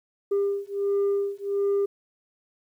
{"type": "beating tone pair", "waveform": "sine", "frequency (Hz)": [399.5, 400.9], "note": ["G4", "G4"], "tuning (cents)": [33, 39], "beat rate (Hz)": 1.4, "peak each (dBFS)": -24, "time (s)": [0.31, 1.86], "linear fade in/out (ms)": 10, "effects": ["tanh soft clip ceiling -19 dBFS", "10-bit"]}